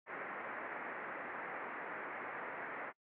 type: low-pass noise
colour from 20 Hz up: white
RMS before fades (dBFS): -44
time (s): 0.06-2.93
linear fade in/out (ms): 50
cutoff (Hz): 2100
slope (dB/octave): 48
effects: noise-tail reverb RT60 0.1 s tail -26 dB re dry + high-pass 300 Hz 12 dB/octave